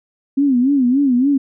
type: tone with vibrato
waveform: sine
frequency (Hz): 263.5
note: C4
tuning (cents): +12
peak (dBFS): -11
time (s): 0.37-1.38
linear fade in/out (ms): 10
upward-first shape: sine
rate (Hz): 3.5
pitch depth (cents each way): 150
effects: none